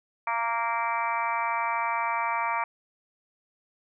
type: harmonic tone with a mistuned harmonic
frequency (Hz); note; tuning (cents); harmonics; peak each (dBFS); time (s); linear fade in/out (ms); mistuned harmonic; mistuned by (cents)
232.1; A#3; -7; 3 / 4 / 5 / 6 / 7 / 8 / 9 / 10; -35 / -28 / -31 / -38 / -42 / -40 / -40 / -34; 0.27-2.64; 2; 3; -22
effects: none